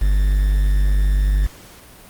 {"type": "tone with quantisation", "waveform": "triangle", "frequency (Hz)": 49.41, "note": "G1", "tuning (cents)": 14, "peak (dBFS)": -11, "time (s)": [0.01, 1.47], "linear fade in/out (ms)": 10, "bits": 6, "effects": ["pink hiss -43 dBFS RMS until 2.09 s", "Opus 32 kbps"]}